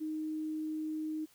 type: tone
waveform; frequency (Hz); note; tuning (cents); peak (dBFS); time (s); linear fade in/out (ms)
sine; 311.1; D#4; 0; -34; 0-1.26; 20
effects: white hiss -65 dBFS RMS until 1.34 s